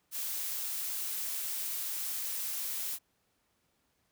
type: noise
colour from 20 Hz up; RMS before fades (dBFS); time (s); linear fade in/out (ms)
blue; -36; 0.11-2.99; 50
effects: pink hiss -75 dBFS RMS until 4.11 s + high-pass 60 Hz 12 dB/octave